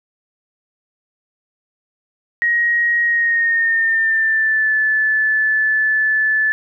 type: tone with pitch glide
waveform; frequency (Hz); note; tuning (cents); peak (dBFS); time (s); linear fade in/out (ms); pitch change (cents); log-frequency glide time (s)
sine; 1887 to 1740.4; A#6 to A6; +21 to -19; -13; 2.42-6.52; 0; -140; 3.03-4.74
effects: none